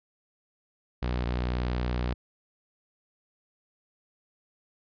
sawtooth tone pair in turn, 61.4 / 61.16 Hz, B1 / B1, -9 / -16 cents, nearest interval unison, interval 7 cents, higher first, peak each -23 dBFS, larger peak neither, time 1.02-1.25 / 1.25-2.14 s, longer second, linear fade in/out 10 ms, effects resampled to 11025 Hz

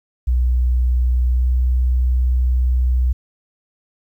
sine tone with pitch glide, 61.74 to 62.53 Hz, B1 to B1, 0 to +22 cents, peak -13 dBFS, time 0.27-3.13 s, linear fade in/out 10 ms, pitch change +22 cents, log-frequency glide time 1.31-1.48 s, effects 9-bit

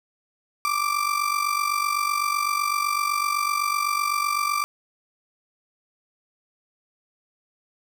35% pulse tone with amplitude modulation, 1174.7 Hz, D6, in tune, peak -17 dBFS, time 0.65-4.64 s, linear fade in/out 0 ms, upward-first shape sine, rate 47.9 Hz, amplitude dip 70%, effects none

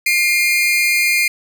40% pulse tone pair together, 2112 / 2415 Hz, C7 / D7, +16 / +48 cents, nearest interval major second, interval 232 cents, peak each -15 dBFS, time 0.06-1.28 s, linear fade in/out 5 ms, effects 7-bit

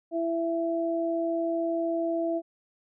sine tone pair together, 333 / 666 Hz, E4 / E5, +18 / +18 cents, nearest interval octave, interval 1200 cents, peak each -28 / -28 dBFS, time 0.11-2.42 s, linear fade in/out 50 ms, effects none

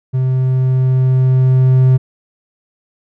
triangle tone with level ramp, 129.6 Hz, C3, 16 cents flat, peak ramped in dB -10 to -4 dBFS, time 0.13-1.98 s, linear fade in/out 20 ms, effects none

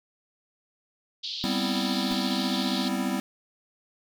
pink band-pass noise, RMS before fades -34 dBFS, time 1.23-2.89 s, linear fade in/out 10 ms, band 3300 to 4700 Hz, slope 48 dB/octave
square chord, C major seventh, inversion second, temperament equal, 196 / 246.9 / 261.6 / 329.6 Hz, G3 / B3 / C4 / E4, 0 / 0 / 0 / 0 cents, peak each -31 / -32 / -32 / -35 dBFS, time 1.44-3.2 s, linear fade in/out 0 ms
pink noise with exponential decay, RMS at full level -33 dBFS, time 2.11-2.2 s, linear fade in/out 5 ms, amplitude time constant 18 ms
effects none

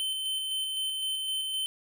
square tone with tremolo, 3076 Hz, G7, 33 cents flat, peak -29 dBFS, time 0-1.66 s, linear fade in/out 0 ms, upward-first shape square, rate 3.9 Hz, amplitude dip 25%, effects none

